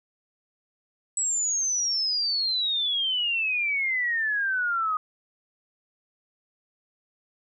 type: exponential sweep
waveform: sine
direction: down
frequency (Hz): 7902 to 1238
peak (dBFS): -23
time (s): 1.17-4.97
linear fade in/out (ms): 2
effects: none